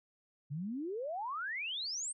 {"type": "exponential sweep", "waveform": "sine", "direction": "up", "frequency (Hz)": [134.8, 8870], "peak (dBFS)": -36, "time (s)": [0.5, 2.13], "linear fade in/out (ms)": 20, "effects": []}